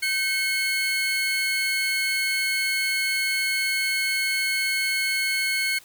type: tone pair together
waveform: 30% pulse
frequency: 1543 / 2182 Hz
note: G6 / C#7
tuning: -28 / -28 cents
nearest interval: tritone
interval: 600 cents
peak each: -28 / -20 dBFS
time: 0.02-5.79 s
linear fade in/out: 10 ms
effects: white hiss -51 dBFS RMS until 5.84 s